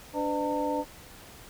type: tone cluster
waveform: sine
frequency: 291.8 / 507 / 604 / 900 Hz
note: D4 / B4 / D5 / A5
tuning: -11 / +45 / +48 / +39 cents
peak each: -31 / -32 / -34 / -31 dBFS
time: 0.13-0.85 s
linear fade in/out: 50 ms
effects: pink hiss -49 dBFS RMS until 1.49 s